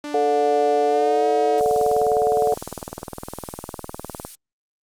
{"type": "tone with pitch glide", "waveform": "sawtooth", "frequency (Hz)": [294.3, 317.3], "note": ["D4", "D#4"], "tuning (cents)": [4, 34], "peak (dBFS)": -25, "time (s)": [0.04, 1.6], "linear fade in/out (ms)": 2, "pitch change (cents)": 130, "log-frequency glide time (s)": [0.87, 1.26]}
{"type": "chord", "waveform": "sine", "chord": "D major", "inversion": "second", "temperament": "equal with one note detuned", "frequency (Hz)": [440, 587.3, 721.8], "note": ["A4", "D5", "F#5"], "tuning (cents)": [0, 0, -43], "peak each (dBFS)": [-19, -24, -20], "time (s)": [0.14, 2.54], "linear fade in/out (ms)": 2}
{"type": "noise with tremolo", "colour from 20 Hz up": "violet", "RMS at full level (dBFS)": -31, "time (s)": [1.58, 4.35], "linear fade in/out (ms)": 0, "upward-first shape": "sine", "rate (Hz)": 1.2, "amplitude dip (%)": 45}
{"type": "click train", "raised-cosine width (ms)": 1, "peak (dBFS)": -16, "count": 53, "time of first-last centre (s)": [1.61, 4.25], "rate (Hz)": 19.7}
{"effects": ["low-pass 9000 Hz 12 dB/octave", "Opus 48 kbps"]}